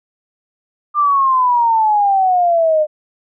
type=exponential sweep; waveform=sine; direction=down; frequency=1200 to 603 Hz; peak=-10 dBFS; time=0.94-2.87 s; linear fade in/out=50 ms; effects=none